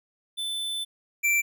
square tone pair in turn, 3520 / 2345 Hz, A7 / D7, 0 / -3 cents, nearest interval perfect fifth, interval 703 cents, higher first, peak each -29 / -21 dBFS, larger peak second, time 0.37-0.85 / 1.23-1.42 s, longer first, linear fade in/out 20 ms, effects none

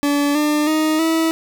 40% pulse tone with pitch steps, 287.4 / 299.3 / 311.6 / 324.5 Hz, D4 / D4 / D#4 / E4, -37 / +33 / +3 / -27 cents, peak -14 dBFS, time 0.03-1.31 s, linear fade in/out 0 ms, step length 320 ms, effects 7-bit

